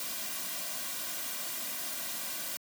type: noise with comb filter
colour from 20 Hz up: white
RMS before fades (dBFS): -37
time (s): 0-2.57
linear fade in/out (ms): 2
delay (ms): 2.3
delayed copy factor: -0.7
effects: high-pass 200 Hz 12 dB/octave